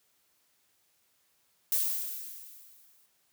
violet noise with exponential decay, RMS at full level -26 dBFS, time 1.72-3.06 s, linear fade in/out 2 ms, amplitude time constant 290 ms, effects white hiss -71 dBFS RMS until 3.32 s + high-pass 60 Hz 12 dB/octave

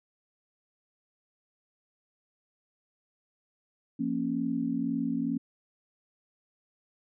sine tone cluster, 171.8 / 232.8 / 274.9 Hz, F3 / A#3 / C#4, -28 / -2 / -14 cents, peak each -36 / -31 / -30 dBFS, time 3.99-5.38 s, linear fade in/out 10 ms, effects none

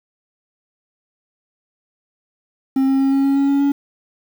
triangle tone with pitch steps, 267.2 / 269.2 / 271.2 / 273.3 / 275.3 / 277.4 / 279.5 / 281.6 Hz, C4 / C4 / C#4 / C#4 / C#4 / C#4 / C#4 / C#4, +36 / +49 / -38 / -24 / -12 / +1 / +14 / +27 cents, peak -11 dBFS, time 2.76-3.72 s, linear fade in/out 5 ms, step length 120 ms, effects 7-bit

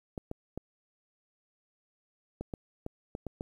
clicks, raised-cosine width 2 ms, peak -23 dBFS, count 9, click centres 0.178 / 0.314 / 0.576 / 2.41 / 2.538 / 2.864 / 3.151 / 3.267 / 3.409 s, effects 10-bit

